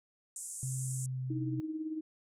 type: band-pass noise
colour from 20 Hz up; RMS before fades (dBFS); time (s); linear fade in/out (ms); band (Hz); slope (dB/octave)
pink; -43; 0.36-1.06; 2; 7100 to 10000; 48
type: tone with pitch glide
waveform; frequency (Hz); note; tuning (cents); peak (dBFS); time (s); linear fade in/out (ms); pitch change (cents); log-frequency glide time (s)
sine; 130.81 to 128.64; C3 to C3; 0 to -29; -34; 0.63-1.6; 0; -29; 0.76-1.34
type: tone with tremolo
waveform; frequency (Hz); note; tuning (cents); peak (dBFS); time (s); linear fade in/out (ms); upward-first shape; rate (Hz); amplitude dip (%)
sine; 313.8; D#4; +15; -32; 1.3-2.01; 5; triangle; 18; 65
effects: none

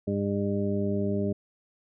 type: harmonic tone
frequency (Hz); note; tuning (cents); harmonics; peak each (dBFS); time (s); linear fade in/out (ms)
100.6; G2; +45; 1 / 2 / 3 / 4 / 6; -32 / -28 / -35 / -31 / -35; 0.07-1.33; 10
effects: none

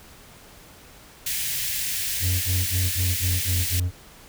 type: band-stop noise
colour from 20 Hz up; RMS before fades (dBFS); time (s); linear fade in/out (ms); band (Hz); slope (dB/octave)
white; -27; 1.26-3.8; 5; 140 to 1700; 48
type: tone bursts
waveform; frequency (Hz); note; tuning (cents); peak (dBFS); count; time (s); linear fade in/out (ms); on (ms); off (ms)
triangle; 89.7; F2; +47; -19; 7; 2.2-3.914; 50; 220; 29
effects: pink hiss -48 dBFS RMS until 4.28 s

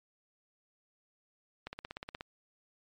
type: click train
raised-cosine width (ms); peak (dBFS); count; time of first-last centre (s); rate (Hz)
0.3; -24; 10; 1.67-2.209; 16.7
effects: MP3 48 kbps

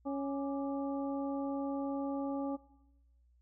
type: harmonic tone with a mistuned harmonic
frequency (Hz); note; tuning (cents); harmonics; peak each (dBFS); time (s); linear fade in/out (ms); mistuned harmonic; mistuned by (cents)
277.2; C#4; 0; 1 / 2 / 3 / 4; -35 / -40 / -43 / -49; 0.05-2.57; 20; 4; +100
effects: noise-tail reverb RT60 1.0 s tail -20 dB re dry + added 60 Hz sine -64 dBFS peak until 3.41 s

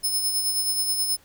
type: tone with tremolo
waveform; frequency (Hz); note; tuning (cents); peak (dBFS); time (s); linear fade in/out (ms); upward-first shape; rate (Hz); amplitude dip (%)
15% pulse; 5210; E8; -21; -15; 0.03-1.17; 20; sine; 9.4; 45
effects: pink hiss -56 dBFS RMS until 1.24 s

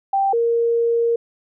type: tone pair in turn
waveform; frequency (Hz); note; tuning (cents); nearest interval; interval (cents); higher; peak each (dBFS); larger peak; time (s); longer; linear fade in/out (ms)
sine; 784 / 466.2; G5 / A#4; 0 / 0; major sixth; 900; first; -15; neither; 0.13-0.33 / 0.33-1.16; second; 5
effects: none

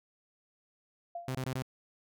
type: tone with exponential decay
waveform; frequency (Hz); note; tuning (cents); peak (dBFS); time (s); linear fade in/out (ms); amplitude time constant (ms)
sine; 690; F5; -21; -34; 1.15-1.42; 5; 57
type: tone bursts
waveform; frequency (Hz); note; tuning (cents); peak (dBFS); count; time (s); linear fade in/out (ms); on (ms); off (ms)
sawtooth; 130; C3; -11; -29; 4; 1.28-1.623; 2; 70; 21
effects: none

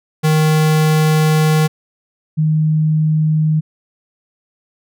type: tone pair in turn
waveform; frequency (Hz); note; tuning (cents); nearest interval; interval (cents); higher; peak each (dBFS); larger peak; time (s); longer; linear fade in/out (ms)
square / sine; 155.56 / 155.56; D#3 / D#3; 0 / 0; unison; 0; neither; -11; neither; 0.23-1.68 / 2.37-3.61; first; 20
effects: none

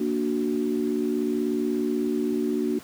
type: chord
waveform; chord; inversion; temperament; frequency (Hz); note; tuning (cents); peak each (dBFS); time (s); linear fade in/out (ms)
sine; Bb augmented; none; equal; 233.1 / 293.7 / 370; Bb3 / D4 / F#4; 0 / 0 / 0; -27; 0-2.79; 5
effects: pink hiss -46 dBFS RMS until 2.83 s + high-pass 100 Hz 12 dB/octave

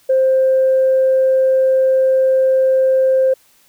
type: tone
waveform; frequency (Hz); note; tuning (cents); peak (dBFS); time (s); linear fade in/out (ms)
sine; 525; C5; +6; -9; 0.09-3.34; 10
effects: tanh soft clip ceiling -6 dBFS + white hiss -53 dBFS RMS until 3.68 s

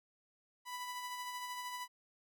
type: tone with tremolo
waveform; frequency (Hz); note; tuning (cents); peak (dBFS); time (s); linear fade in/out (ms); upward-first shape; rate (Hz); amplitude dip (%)
sawtooth; 990; B5; +4; -36; 0.65-1.88; 50; sine; 13; 35
effects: none

